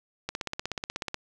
click train, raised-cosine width 0.2 ms, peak -14 dBFS, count 15, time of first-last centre 0.29-1.144 s, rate 16.4 Hz, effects none

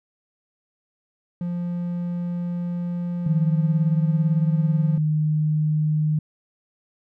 triangle tone, 174.61 Hz, F3, in tune, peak -22 dBFS, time 1.41-4.98 s, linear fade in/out 2 ms
sine tone with pitch glide, 156.7 to 153.3 Hz, D#3 to D#3, +13 to -25 cents, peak -18 dBFS, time 3.26-6.19 s, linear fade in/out 5 ms, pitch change -38 cents, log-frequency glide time 4.55-4.86 s
effects none

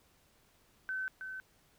sine tone with echo, 1527 Hz, G6, 46 cents flat, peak -34 dBFS, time 0.89-1.08 s, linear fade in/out 0 ms, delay 320 ms, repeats 1, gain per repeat -6 dB, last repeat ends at 1.4 s, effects pink hiss -68 dBFS RMS until 1.78 s

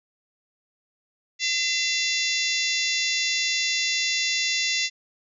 harmonic tone with a mistuned harmonic, 679 Hz, F5, 49 cents flat, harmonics 3 / 4 / 5 / 6 / 7 / 8 / 9 / 10, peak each -28 / -29 / -30 / -31 / -31 / -32 / -33 / -33 dBFS, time 1.39-4.9 s, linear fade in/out 50 ms, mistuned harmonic 5, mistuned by +50 cents, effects none

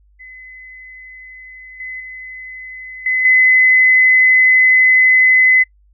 sine tone with level steps, 2028 Hz, B6, 45 cents sharp, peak -34 / -25 / -29 / -13 / -7 dBFS, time 0.19-5.64 s, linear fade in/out 20 ms, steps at 1.8 / 2 / 3.06 / 3.25 s, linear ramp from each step 2 ms, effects noise-tail reverb RT60 0.1 s tail -22 dB re dry + added 50 Hz sine -49 dBFS peak until 5.93 s

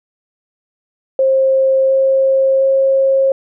sine tone with pitch steps, 532 / 535.1 / 538.2 Hz, C5 / C5 / C5, +29 / +39 / +49 cents, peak -9 dBFS, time 1.19-3.32 s, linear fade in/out 2 ms, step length 710 ms, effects none

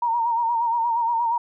sine tone with vibrato, 932.3 Hz, A#5, in tune, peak -19 dBFS, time 0.02-1.38 s, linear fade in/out 5 ms, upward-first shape sine, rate 8.5 Hz, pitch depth 54 cents each way, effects none

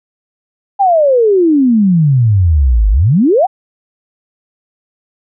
sine exponential two-way sweep, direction down then up, 819 to 48.09 to 819 Hz, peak -6 dBFS, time 0.79-3.47 s, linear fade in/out 20 ms, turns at 2.9 s, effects none

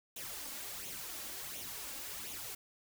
white noise with flanger, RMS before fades -44 dBFS, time 0.16-2.55 s, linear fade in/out 5 ms, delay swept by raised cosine 0.3 to 3.7 ms, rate 1.4 Hz, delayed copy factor +0.6, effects none

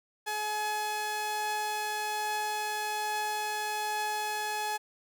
sawtooth tone pair together, 424.1 / 847 Hz, G#4 / G#5, +36 / +34 cents, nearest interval octave, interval 1198 cents, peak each -37 / -27 dBFS, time 0.26-4.78 s, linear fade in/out 20 ms, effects none

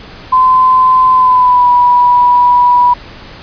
sine tone with pitch glide, 1026 to 979.1 Hz, C6 to B5, -34 to -15 cents, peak -4 dBFS, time 0.32-2.94 s, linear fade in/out 10 ms, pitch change -81 cents, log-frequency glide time 1.13-1.69 s, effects pink hiss -32 dBFS RMS until 3.42 s + resampled to 11025 Hz

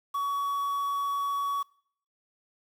triangle tone with quantisation, 1127 Hz, C#6, 28 cents sharp, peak -25 dBFS, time 0.14-1.63 s, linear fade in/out 10 ms, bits 8, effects noise-tail reverb RT60 0.6 s tail -22 dB re dry

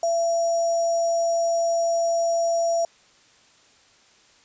sine tone with sample-and-hold, 673 Hz, E5, 36 cents sharp, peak -19 dBFS, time 0.03-2.85 s, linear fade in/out 2 ms, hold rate 6300 Hz, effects white hiss -56 dBFS RMS until 4.44 s + resampled to 16000 Hz

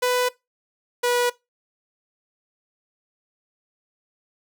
sawtooth tone pair in turn, 497 / 487.1 Hz, B4 / B4, +11 / -24 cents, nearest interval unison, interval 35 cents, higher first, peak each -15 dBFS, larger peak neither, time 0.02-0.29 / 1.03-1.3 s, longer neither, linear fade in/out 10 ms, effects noise-tail reverb RT60 0.2 s tail -20 dB re dry

